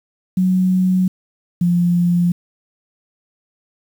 sine tone pair in turn, 185 / 174.62 Hz, F#3 / F3, 0 / 0 cents, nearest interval minor second, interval 100 cents, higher first, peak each -12 dBFS, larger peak neither, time 0.37-1.08 / 1.61-2.32 s, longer neither, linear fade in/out 5 ms, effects 7-bit

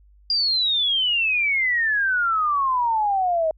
sine exponential sweep, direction down, 4844 to 622.3 Hz, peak -18 dBFS, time 0.3-3.51 s, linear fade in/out 2 ms, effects added 50 Hz sine -50 dBFS peak until 3.57 s

